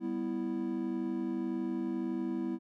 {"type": "chord", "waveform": "triangle", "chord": "E minor", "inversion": "first", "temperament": "equal with one note detuned", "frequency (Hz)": [196, 247.9, 329.6], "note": ["G3", "B3", "E4"], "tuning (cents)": [0, 7, 0], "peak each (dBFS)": [-37, -34, -33], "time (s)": [0, 2.59], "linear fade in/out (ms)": 50, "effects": []}